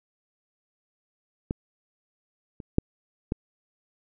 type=clicks; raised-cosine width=3 ms; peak=-14 / -26 / -6 / -13 dBFS; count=4; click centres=1.509 / 2.602 / 2.784 / 3.321 s; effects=none